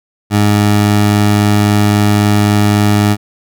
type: tone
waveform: 20% pulse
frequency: 103.7 Hz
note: G#2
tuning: 2 cents flat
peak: -3 dBFS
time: 0.3-3.17 s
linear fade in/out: 50 ms
effects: none